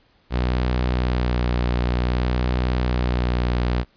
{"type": "tone with vibrato", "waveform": "sawtooth", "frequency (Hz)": 61.3, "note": "B1", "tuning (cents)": -12, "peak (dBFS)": -15, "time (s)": [0.3, 3.85], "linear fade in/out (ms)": 50, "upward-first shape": "sine", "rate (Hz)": 0.54, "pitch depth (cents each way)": 21, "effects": ["pink hiss -60 dBFS RMS until 3.96 s", "resampled to 11025 Hz"]}